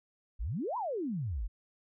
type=exponential two-way sweep; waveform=sine; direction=up then down; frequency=41.72 to 1032 to 41.72 Hz; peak=-32 dBFS; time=0.39-1.48 s; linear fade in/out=20 ms; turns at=0.77 s; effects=none